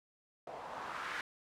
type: noise with low-pass filter sweep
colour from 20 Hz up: blue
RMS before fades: -43 dBFS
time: 0.47-1.21 s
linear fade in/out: 2 ms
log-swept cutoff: 640 to 1700 Hz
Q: 2
effects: none